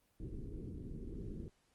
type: low-pass noise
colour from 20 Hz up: pink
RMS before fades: -45 dBFS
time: 0.2-1.48 s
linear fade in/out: 0 ms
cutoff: 420 Hz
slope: 48 dB/octave
effects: pink hiss -75 dBFS RMS until 1.74 s + Opus 24 kbps